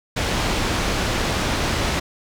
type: low-pass noise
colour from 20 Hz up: pink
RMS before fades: -22 dBFS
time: 0.16-2 s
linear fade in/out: 10 ms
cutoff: 5700 Hz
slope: 12 dB/octave
effects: none